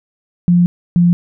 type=tone pair in turn; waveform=sine; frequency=175.3 / 173.99 Hz; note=F3 / F3; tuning=+7 / -6 cents; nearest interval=unison; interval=13 cents; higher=first; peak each=-7 dBFS; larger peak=neither; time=0.48-0.66 / 0.96-1.13 s; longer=first; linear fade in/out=0 ms; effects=none